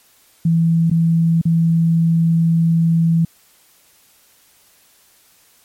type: tone with dropouts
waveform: sine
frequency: 165.4 Hz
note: E3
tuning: 6 cents sharp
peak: -11 dBFS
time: 0.45-3.25 s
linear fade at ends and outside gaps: 5 ms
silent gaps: 0.9-0.912 / 1.415-1.453 s
effects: white hiss -53 dBFS RMS until 5.64 s + MP3 64 kbps